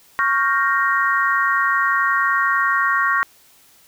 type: chord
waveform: sine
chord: G half-diminished seventh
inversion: second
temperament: equal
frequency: 1108.7 / 1396.9 / 1568 / 1864.7 Hz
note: Db6 / F6 / G6 / Bb6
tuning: 0 / 0 / 0 / 0 cents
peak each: -19 / -22 / -24 / -20 dBFS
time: 0.19-3.23 s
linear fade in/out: 0 ms
effects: white hiss -52 dBFS RMS until 3.87 s